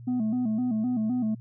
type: tone with vibrato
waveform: sine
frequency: 233.1 Hz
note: A#3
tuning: in tune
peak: -21 dBFS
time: 0.07-1.35 s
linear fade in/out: 10 ms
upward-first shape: square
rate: 3.9 Hz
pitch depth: 120 cents each way
effects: tanh soft clip ceiling -23 dBFS + added 119 Hz sine -41 dBFS peak until 1.4 s